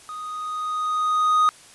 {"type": "tone with level ramp", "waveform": "triangle", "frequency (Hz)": 1244.5, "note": "D#6", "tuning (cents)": 0, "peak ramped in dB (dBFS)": [-30, -12], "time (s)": [0.09, 1.49], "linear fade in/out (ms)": 0, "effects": ["white hiss -48 dBFS RMS until 1.74 s", "resampled to 24000 Hz"]}